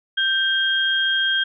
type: tone pair together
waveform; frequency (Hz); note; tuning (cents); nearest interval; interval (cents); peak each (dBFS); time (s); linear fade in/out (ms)
sine; 1568 / 3233; G6 / G#7; 0 / -47; octave + minor second; 1253; -20; 0.17-1.44; 10
effects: none